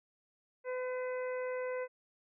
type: harmonic tone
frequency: 506 Hz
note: B4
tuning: 42 cents sharp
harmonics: 1 / 2 / 3 / 4 / 5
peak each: -35 / -46 / -48 / -48 / -55 dBFS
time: 0.64-1.88 s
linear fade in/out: 50 ms
effects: none